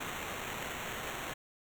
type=noise with sample-and-hold; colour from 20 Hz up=violet; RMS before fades=-40 dBFS; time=0-1.34 s; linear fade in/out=10 ms; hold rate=4900 Hz; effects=none